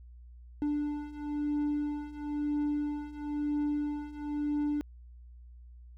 triangle beating tone pair, 293.7 / 294.7 Hz, D4 / D4, 0 / +6 cents, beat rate 1 Hz, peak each -33 / -30 dBFS, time 0.62-4.81 s, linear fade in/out 0 ms, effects added 60 Hz sine -48 dBFS peak until 5.97 s

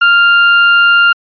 35% pulse tone, 1397 Hz, F6, in tune, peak -3 dBFS, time 0.01-1.13 s, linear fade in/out 10 ms, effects resampled to 11025 Hz

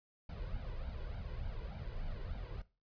brown noise with flanger, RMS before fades -42 dBFS, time 0.29-2.62 s, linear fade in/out 5 ms, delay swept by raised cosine 1.3 to 2.06 ms, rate 3.4 Hz, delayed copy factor +0.75, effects noise-tail reverb RT60 0.3 s tail -18 dB re dry + resampled to 11025 Hz

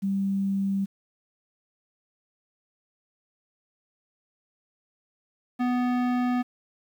sine / square tone pair in turn, 196 / 247.5 Hz, G3 / B3, 0 / +4 cents, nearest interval major third, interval 404 cents, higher second, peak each -23 dBFS, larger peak neither, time 0.02-0.86 / 5.59-6.43 s, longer neither, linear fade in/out 20 ms, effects low-pass 2000 Hz 12 dB/octave + 9-bit

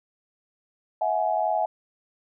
sine tone cluster, 648 / 731 / 842 Hz, E5 / F#5 / G#5, -30 / -21 / +24 cents, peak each -26 dBFS, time 1.01-1.66 s, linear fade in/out 5 ms, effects none

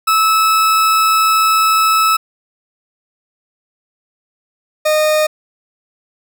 40% pulse tone pair in turn, 1303 / 614.9 Hz, E6 / D#5, -20 / -21 cents, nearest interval octave + minor second, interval 1301 cents, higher first, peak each -9 / -10 dBFS, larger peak first, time 0.07-2.17 / 4.85-5.27 s, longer first, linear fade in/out 10 ms, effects none

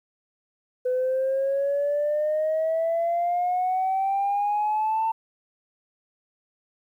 sine exponential sweep, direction up, 501 to 900 Hz, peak -20 dBFS, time 0.85-5.12 s, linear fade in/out 10 ms, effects tanh soft clip ceiling -18 dBFS + 10-bit

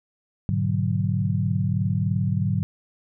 sine chord, G# half-diminished seventh, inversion none, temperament equal, 103.83 / 123.47 / 146.83 / 185 Hz, G#2 / B2 / D3 / F#3, 0 / 0 / 0 / 0 cents, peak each -24 / -29 / -26 / -26 dBFS, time 0.49-2.63 s, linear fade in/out 0 ms, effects none

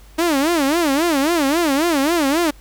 sawtooth tone with vibrato, 306.5 Hz, D#4, 26 cents flat, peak -11 dBFS, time 0.18-2.51 s, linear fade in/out 10 ms, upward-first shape sine, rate 3.7 Hz, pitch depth 230 cents each way, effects added 50 Hz sine -42 dBFS peak until 2.6 s + pink hiss -50 dBFS RMS until 2.6 s

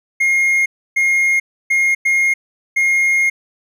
triangle tone bursts at uneven times, 2139 Hz, C7, 38 cents sharp, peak -10 dBFS, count 5, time 0.2-0.66 / 0.96-1.4 / 1.7-1.95 / 2.05-2.34 / 2.76-3.3 s, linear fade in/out 10 ms, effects none

